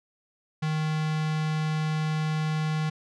square tone with notch filter, 155.56 Hz, D#3, in tune, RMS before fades -27 dBFS, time 0.62-2.9 s, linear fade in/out 10 ms, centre 390 Hz, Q 0.88, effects low-pass 5000 Hz 12 dB/octave

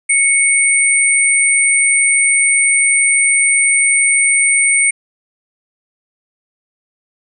sine tone pair together, 2217 / 8847 Hz, C#7 / C#9, 0 / -4 cents, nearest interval 2 octaves, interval 2396 cents, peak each -12 dBFS, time 0.09-4.91 s, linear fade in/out 10 ms, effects none

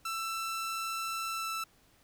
sawtooth tone with pitch glide, 1333 to 1323.8 Hz, E6 to E6, +19 to +7 cents, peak -30 dBFS, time 0.05-1.64 s, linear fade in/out 5 ms, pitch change -12 cents, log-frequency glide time 1.32-1.52 s, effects pink hiss -65 dBFS RMS until 2.03 s

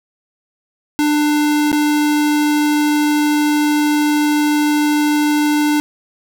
square tone with dropouts, 297.8 Hz, D4, 24 cents sharp, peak -13 dBFS, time 0.99-5.8 s, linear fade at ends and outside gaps 0 ms, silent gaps 1.717-1.728 s, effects 7-bit

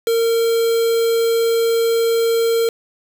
triangle tone with quantisation, 459.1 Hz, A#4, 26 cents flat, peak -12 dBFS, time 0.07-2.69 s, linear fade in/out 2 ms, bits 4, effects none

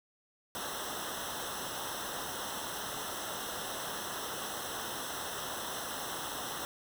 pink noise with comb filter, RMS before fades -39 dBFS, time 0.55-6.65 s, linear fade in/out 0 ms, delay 0.43 ms, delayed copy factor -0.95, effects none

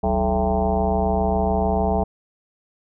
sine tone with frequency modulation, 430 Hz, A4, 40 cents flat, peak -17 dBFS, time 0.03-2.04 s, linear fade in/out 10 ms, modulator 119 Hz, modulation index 3.5, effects none

